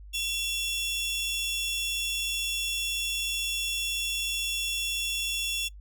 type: tone pair together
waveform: sawtooth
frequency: 2721 / 3416 Hz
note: F7 / G#7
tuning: -46 / +48 cents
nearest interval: major third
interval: 394 cents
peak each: -28 dBFS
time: 0.13-5.69 s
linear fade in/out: 20 ms
effects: noise-tail reverb RT60 0.1 s tail -22 dB re dry + added 50 Hz sine -43 dBFS peak until 5.8 s